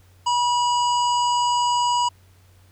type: harmonic tone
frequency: 971 Hz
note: B5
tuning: 30 cents flat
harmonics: 1 / 3 / 5 / 7 / 8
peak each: -18 / -28 / -32 / -35 / -36 dBFS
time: 0.26-2.09 s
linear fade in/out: 10 ms
effects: added 92 Hz sine -51 dBFS peak until 2.71 s + pink hiss -59 dBFS RMS until 2.71 s